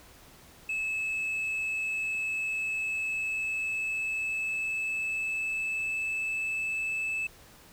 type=tone with pitch glide; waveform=sine; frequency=2600 to 2620 Hz; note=E7 to E7; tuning=-24 to -11 cents; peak=-26 dBFS; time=0.69-7.27 s; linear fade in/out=5 ms; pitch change=+13 cents; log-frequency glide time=2.88-6 s; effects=tanh soft clip ceiling -28 dBFS + pink hiss -54 dBFS RMS until 7.72 s